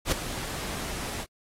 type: noise with ADSR envelope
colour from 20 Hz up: pink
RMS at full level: -23 dBFS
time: 0.05-1.26 s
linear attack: 71 ms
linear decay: 6 ms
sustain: -12 dB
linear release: 46 ms
effects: low-pass 12000 Hz 12 dB/octave + AAC 48 kbps